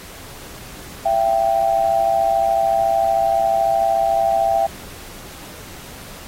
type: tone pair together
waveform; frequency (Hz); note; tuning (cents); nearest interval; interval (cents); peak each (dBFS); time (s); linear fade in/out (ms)
sine; 670.3 / 784; E5 / G5; +29 / 0; minor third; 271; -17; 1.05-4.67; 10
effects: pink hiss -38 dBFS RMS until 6.27 s + AAC 48 kbps